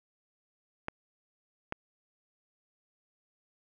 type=clicks; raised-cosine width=0.5 ms; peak=-18 dBFS; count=2; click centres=0.884 / 1.724 s; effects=none